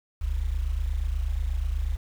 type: tone pair together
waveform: sine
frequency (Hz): 41.41 / 69.7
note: E1 / C#2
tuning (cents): +9 / +10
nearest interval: major sixth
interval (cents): 901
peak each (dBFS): -27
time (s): 0.21-1.97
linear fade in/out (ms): 10
effects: 8-bit